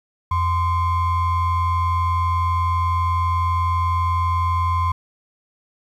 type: ring-modulated tone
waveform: triangle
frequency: 561 Hz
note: C#5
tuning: 21 cents sharp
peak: -12 dBFS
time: 0.31-4.92 s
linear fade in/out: 5 ms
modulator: 475 Hz
effects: 9-bit